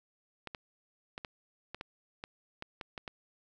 clicks, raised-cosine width 0.3 ms, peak -24 dBFS, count 11, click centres 0.473 / 0.548 / 1.179 / 1.248 / 1.746 / 1.811 / 2.239 / 2.624 / 2.812 / 2.978 / 3.078 s, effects none

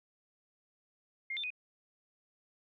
sine tone with pitch steps, 2124 / 3565 / 2492 Hz, C7 / A7 / D#7, +25 / +22 / +2 cents, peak -35 dBFS, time 1.3-1.504 s, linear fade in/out 5 ms, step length 68 ms, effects none

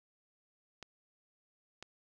clicks, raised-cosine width 0.2 ms, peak -28 dBFS, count 2, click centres 0.827 / 1.826 s, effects none

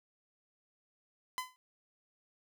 sawtooth tone with exponential decay, 1015 Hz, B5, 47 cents sharp, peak -28 dBFS, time 1.38-1.56 s, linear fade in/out 0 ms, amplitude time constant 39 ms, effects none

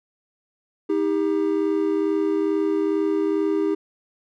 triangle tone pair together, 316.5 / 398.8 Hz, D#4 / G4, +30 / +30 cents, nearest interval major third, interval 400 cents, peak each -20 dBFS, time 0.89-3.75 s, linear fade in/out 10 ms, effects none

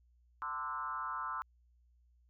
sine tone with frequency modulation, 1174.7 Hz, D6, in tune, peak -36 dBFS, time 0.42-1.42 s, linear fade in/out 0 ms, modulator 138 Hz, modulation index 1.7, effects added 60 Hz sine -65 dBFS peak until 2.29 s

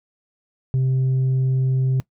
sine tone with tanh clipping, 130.81 Hz, C3, in tune, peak -17 dBFS, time 0.74-2 s, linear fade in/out 0 ms, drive 2 dB, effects noise-tail reverb RT60 0.1 s tail -20 dB re dry

